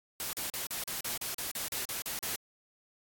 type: noise bursts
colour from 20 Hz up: white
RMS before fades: -36 dBFS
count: 13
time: 0.2-2.358 s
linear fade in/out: 0 ms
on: 130 ms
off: 39 ms
effects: AAC 64 kbps